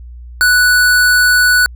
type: tone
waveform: square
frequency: 1480 Hz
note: F#6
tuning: in tune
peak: -8 dBFS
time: 0.41-1.66 s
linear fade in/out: 0 ms
effects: added 60 Hz sine -29 dBFS peak until 1.75 s